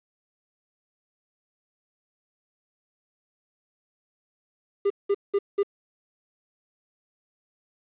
triangle tone bursts, 401.3 Hz, G4, 41 cents sharp, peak -17 dBFS, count 4, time 4.85-5.632 s, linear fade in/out 10 ms, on 53 ms, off 190 ms, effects resampled to 8000 Hz + 9-bit

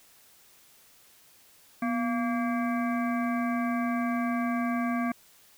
harmonic tone with a mistuned harmonic, 230 Hz, A#3, 23 cents flat, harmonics 1 / 3 / 5 / 7 / 9 / 10, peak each -27 / -34 / -35 / -39 / -43 / -43 dBFS, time 1.82-5.12 s, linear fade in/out 5 ms, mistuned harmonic 1, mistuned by +98 cents, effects white hiss -58 dBFS RMS until 5.57 s

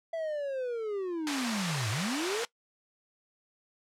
triangle linear two-way sweep, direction down then up, 667 to 99 to 482 Hz, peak -29 dBFS, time 0.13-2.44 s, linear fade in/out 5 ms, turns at 1.9 s
pink band-pass noise, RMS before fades -36 dBFS, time 1.27-2.45 s, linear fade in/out 0 ms, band 840 to 7700 Hz, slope 12 dB/octave
effects noise-tail reverb RT60 0.1 s tail -20 dB re dry + low-pass 12000 Hz 12 dB/octave

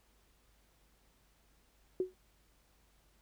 sine tone with exponential decay, 370 Hz, F#4, in tune, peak -26 dBFS, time 2-2.14 s, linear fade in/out 2 ms, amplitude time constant 29 ms, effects added 50 Hz sine -70 dBFS peak until 3.21 s + pink hiss -71 dBFS RMS until 3.21 s

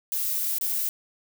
violet noise with dropouts, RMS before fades -27 dBFS, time 0.12-0.89 s, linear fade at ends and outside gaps 0 ms, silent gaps 0.584-0.611 s, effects none

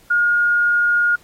sine tone, 1428 Hz, F6, 38 cents sharp, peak -13 dBFS, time 0.1-1.16 s, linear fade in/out 10 ms, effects pink hiss -51 dBFS RMS until 1.23 s + AAC 48 kbps

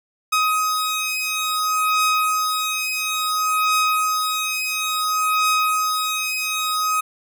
sawtooth beating tone pair, 1260 / 1260.58 Hz, D#6 / D#6, +21 / +22 cents, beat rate 0.58 Hz, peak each -18 / -18 dBFS, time 0.32-7.01 s, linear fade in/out 10 ms, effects none

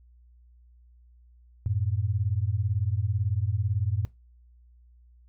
sine beating tone pair, 92.5 / 110.5 Hz, F#2 / A2, 0 / +8 cents, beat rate 18 Hz, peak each -27 dBFS, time 1.66-4.05 s, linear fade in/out 0 ms, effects noise-tail reverb RT60 0.2 s tail -19 dB re dry + added 60 Hz sine -53 dBFS peak until 5.28 s

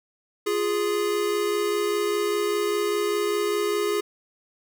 square tone pair together, 349.2 / 414.2 Hz, F4 / G#4, 0 / -5 cents, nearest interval minor third, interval 295 cents, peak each -29 / -24 dBFS, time 0.46-4.01 s, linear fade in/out 10 ms, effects none

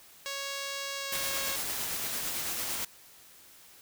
5% pulse tone with pitch glide, 554 to 547 Hz, C#5 to C#5, -1 to -23 cents, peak -23 dBFS, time 0.26-1.56 s, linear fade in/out 0 ms, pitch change -22 cents, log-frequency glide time 0.95-1.25 s
white noise with tremolo, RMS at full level -33 dBFS, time 1.12-2.85 s, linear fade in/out 5 ms, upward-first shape sine, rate 8.9 Hz, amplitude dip 25%
effects white hiss -55 dBFS RMS until 3.81 s

